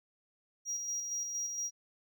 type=tone with tremolo; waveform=triangle; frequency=5720 Hz; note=F8; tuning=41 cents sharp; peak=-32 dBFS; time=0.65-1.71 s; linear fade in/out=50 ms; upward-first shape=square; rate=4.3 Hz; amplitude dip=35%; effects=none